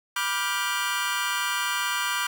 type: chord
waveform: 25% pulse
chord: G dominant seventh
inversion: first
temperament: just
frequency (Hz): 980 / 1176 / 1411.2 / 1568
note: B5 / D6 / F6 / G6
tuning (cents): -14 / +2 / +18 / 0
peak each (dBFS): -27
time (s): 0.16-2.27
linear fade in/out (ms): 5
effects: none